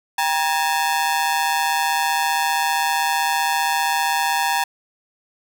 sawtooth ring-modulated tone, 870 Hz, A5, 20 cents flat, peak -11 dBFS, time 0.18-4.64 s, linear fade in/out 5 ms, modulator 77.7 Hz, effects none

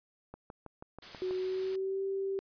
click train, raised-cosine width 1 ms, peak -31 dBFS, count 7, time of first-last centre 0.34-1.309 s, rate 6.19 Hz
white noise, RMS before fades -47 dBFS, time 1.02-1.76 s, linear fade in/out 5 ms
sine tone with pitch glide, 370 to 389.3 Hz, F#4 to G4, 0 to -12 cents, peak -31 dBFS, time 1.22-2.39 s, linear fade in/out 0 ms, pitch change +88 cents, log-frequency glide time 1.35-2.03 s
effects resampled to 11025 Hz

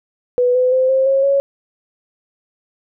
sine tone with pitch steps, 493.9 / 505.4 / 517.3 / 529.3 / 541.7 / 554.4 Hz, B4 / B4 / C5 / C5 / C#5 / C#5, 0 / +40 / -20 / +20 / -40 / 0 cents, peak -11 dBFS, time 0.38-1.4 s, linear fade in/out 0 ms, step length 170 ms, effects none

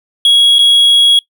triangle tone with dropouts, 3322 Hz, G#7, in tune, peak -3 dBFS, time 0.25-1.19 s, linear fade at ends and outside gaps 2 ms, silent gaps 0.585-0.59 s, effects noise-tail reverb RT60 0.1 s tail -22 dB re dry

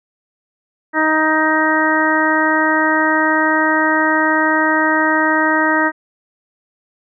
harmonic tone, 313 Hz, D#4, 10 cents sharp, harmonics 1 / 2 / 3 / 4 / 5 / 6, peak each -18 / -21 / -19 / -21 / -19 / -18 dBFS, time 0.93-5.92 s, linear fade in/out 50 ms, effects none

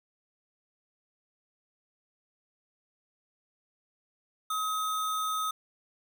sine tone with sample-and-hold, 1270 Hz, D#6, 35 cents sharp, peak -28 dBFS, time 4.5-5.51 s, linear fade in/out 5 ms, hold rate 4900 Hz, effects none

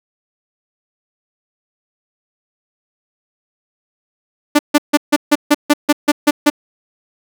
sawtooth tone bursts, 294.2 Hz, D4, 3 cents sharp, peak -3 dBFS, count 11, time 4.55-6.501 s, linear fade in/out 10 ms, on 41 ms, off 150 ms, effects none

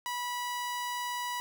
sawtooth tone, 978 Hz, B5, 17 cents flat, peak -29 dBFS, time 0.06-1.4 s, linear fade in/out 0 ms, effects none

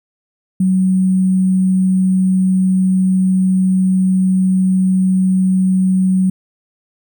sine tone with sample-and-hold, 186.9 Hz, F#3, 18 cents sharp, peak -10 dBFS, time 0.6-6.3 s, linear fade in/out 5 ms, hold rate 8820 Hz, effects none

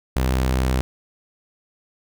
sawtooth tone, 64.3 Hz, C2, 30 cents flat, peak -14 dBFS, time 0.16-0.81 s, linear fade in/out 0 ms, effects none

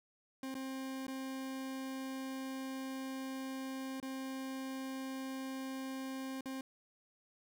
40% pulse tone with dropouts, 265.1 Hz, C4, 23 cents sharp, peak -39 dBFS, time 0.43-6.61 s, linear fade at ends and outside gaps 2 ms, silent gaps 0.543-0.551 / 1.068-1.08 / 4.001-4.027 / 6.409-6.457 s, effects none

